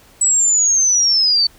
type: linear sweep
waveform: sine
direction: down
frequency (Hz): 7902 to 4466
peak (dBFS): -11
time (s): 0.21-1.47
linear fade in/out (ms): 5
effects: pink hiss -48 dBFS RMS until 1.58 s